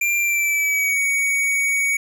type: tone with pitch glide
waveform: square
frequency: 2377 to 2244 Hz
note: D7 to C#7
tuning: +20 to +21 cents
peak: -18 dBFS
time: 0.01-1.97 s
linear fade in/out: 5 ms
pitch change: -99 cents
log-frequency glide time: 0.17-0.98 s
effects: none

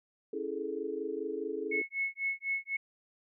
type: chord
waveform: sine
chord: A major seventh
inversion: first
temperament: equal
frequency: 277.2 / 329.6 / 415.3 / 440 Hz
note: C#4 / E4 / G#4 / A4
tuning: 0 / 0 / 0 / 0 cents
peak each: -43 / -40 / -37 / -38 dBFS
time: 0.33-1.82 s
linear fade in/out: 5 ms
type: tone with tremolo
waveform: sine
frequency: 2193 Hz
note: C#7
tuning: 19 cents flat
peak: -28 dBFS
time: 1.71-2.77 s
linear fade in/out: 10 ms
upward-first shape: sine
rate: 4 Hz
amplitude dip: 100%
effects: none

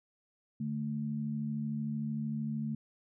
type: tone pair together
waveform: sine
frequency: 146.83 / 220 Hz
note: D3 / A3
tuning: 0 / 0 cents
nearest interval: perfect fifth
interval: 700 cents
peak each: -37 / -34 dBFS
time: 0.6-2.75 s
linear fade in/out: 5 ms
effects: none

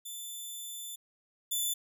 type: tone pair in turn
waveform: 10% pulse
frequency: 3520 / 3507 Hz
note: A7 / A7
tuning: 0 / -6 cents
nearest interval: unison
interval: 6 cents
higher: first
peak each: -32 / -22 dBFS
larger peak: second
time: 0.05-0.96 / 1.51-1.74 s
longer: first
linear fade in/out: 10 ms
effects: none

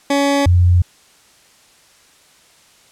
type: tone pair in turn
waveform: 20% pulse / sine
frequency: 281.2 / 88.57 Hz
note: C#4 / F2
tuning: +25 / +25 cents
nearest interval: octave + minor sixth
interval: 2000 cents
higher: first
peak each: -8 dBFS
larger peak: neither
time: 0.1-0.46 / 0.46-0.82 s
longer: neither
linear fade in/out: 5 ms
effects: white hiss -50 dBFS RMS until 2.91 s + low-pass 9000 Hz 12 dB/octave

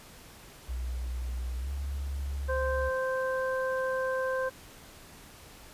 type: tone with pitch glide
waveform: sine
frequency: 61.74 to 69.3 Hz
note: B1 to C#2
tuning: 0 to 0 cents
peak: -31 dBFS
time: 0.68-2.9 s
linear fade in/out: 20 ms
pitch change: +200 cents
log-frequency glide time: 1.58-1.7 s
type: harmonic tone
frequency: 521 Hz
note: C5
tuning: 7 cents flat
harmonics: 1 / 2 / 3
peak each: -29 / -36 / -35 dBFS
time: 2.48-4.5 s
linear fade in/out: 20 ms
effects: pink hiss -51 dBFS RMS until 5.73 s + resampled to 32000 Hz

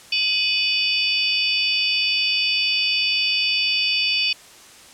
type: tone cluster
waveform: sine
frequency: 2502 / 2955 / 3482 / 4598 / 5400 Hz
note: D#7 / F#7 / A7 / D8 / E8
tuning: +9 / -3 / -19 / -37 / +41 cents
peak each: -22 / -24 / -28 / -23 / -30 dBFS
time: 0.12-4.33 s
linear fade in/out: 5 ms
effects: white hiss -45 dBFS RMS until 4.93 s + low-pass 9000 Hz 12 dB/octave

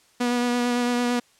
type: tone with vibrato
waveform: sawtooth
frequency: 243.1 Hz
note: B3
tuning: 27 cents flat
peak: -17 dBFS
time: 0.2-1.2 s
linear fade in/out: 10 ms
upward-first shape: sine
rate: 8.9 Hz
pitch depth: 16 cents each way
effects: white hiss -59 dBFS RMS until 1.39 s + low-pass 9000 Hz 12 dB/octave

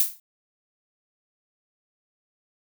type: noise with exponential decay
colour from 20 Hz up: violet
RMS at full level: -17 dBFS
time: 0-0.2 s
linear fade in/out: 1 ms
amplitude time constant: 42 ms
effects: none

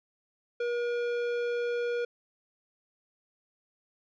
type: tone with tanh clipping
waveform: sine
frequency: 478.7 Hz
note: A#4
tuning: 46 cents sharp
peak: -30 dBFS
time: 0.6-2.05 s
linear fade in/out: 5 ms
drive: 14 dB
effects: none

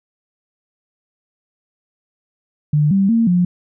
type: tone with pitch steps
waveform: sine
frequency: 149.1 / 195.1 / 229 / 177.8 Hz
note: D3 / G3 / A#3 / F3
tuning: +27 / -8 / -31 / +31 cents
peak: -11 dBFS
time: 2.73-3.45 s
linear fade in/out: 5 ms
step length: 180 ms
effects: none

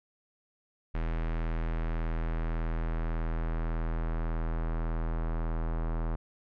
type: tone with low-pass filter sweep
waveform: square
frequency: 40.87 Hz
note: E1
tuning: 14 cents flat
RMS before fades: -31 dBFS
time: 0.94-6.16 s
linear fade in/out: 10 ms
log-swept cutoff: 2100 to 1200 Hz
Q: 1.3
effects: none

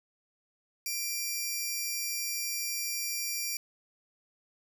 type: tone pair together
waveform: 15% pulse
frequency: 2372 / 5648 Hz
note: D7 / F8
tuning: +17 / +19 cents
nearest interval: octave + minor third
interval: 1502 cents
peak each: -28 / -29 dBFS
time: 0.86-3.57 s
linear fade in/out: 2 ms
effects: none

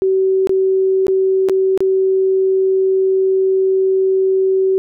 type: tone with dropouts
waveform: sine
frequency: 380.9 Hz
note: G4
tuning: 50 cents flat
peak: -11 dBFS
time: 0.02-4.78 s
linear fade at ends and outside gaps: 0 ms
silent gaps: 0.472-0.494 / 1.068-1.082 / 1.487-1.496 / 1.776-1.805 s
effects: none

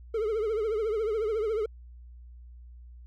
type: tone with vibrato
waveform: triangle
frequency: 435 Hz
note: A4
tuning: 20 cents flat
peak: -24 dBFS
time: 0.14-1.66 s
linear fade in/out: 5 ms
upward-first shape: triangle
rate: 14 Hz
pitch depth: 120 cents each way
effects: added 60 Hz sine -45 dBFS peak until 3.06 s

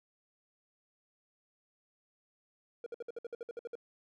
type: tone bursts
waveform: triangle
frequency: 471.2 Hz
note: A#4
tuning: 19 cents sharp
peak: -36 dBFS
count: 12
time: 2.84-3.754 s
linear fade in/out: 2 ms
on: 23 ms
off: 58 ms
effects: none

